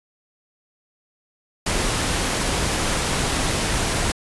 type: noise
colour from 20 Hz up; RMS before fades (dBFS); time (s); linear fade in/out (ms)
pink; -22; 1.66-4.12; 5
effects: resampled to 24000 Hz